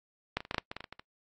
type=clicks; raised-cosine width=0.3 ms; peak=-13 / -24 / -29 / -16 / -14 / -12 / -22 / -23 / -26 / -27 / -27 / -30 dBFS; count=12; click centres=0.37 / 0.405 / 0.451 / 0.511 / 0.545 / 0.582 / 0.715 / 0.766 / 0.806 / 0.842 / 0.926 / 0.995 s; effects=noise-tail reverb RT60 0.1 s tail -23 dB re dry + AAC 32 kbps